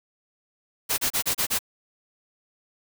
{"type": "noise bursts", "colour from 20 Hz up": "white", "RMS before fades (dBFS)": -24, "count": 6, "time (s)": [0.89, 1.591], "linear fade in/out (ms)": 20, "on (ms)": 91, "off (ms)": 31, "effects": []}